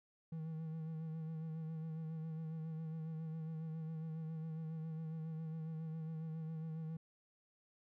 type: tone with vibrato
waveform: triangle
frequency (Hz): 160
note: D#3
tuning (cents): +49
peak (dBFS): -39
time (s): 0.32-6.97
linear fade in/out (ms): 5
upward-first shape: sine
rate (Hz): 7.3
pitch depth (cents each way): 32
effects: none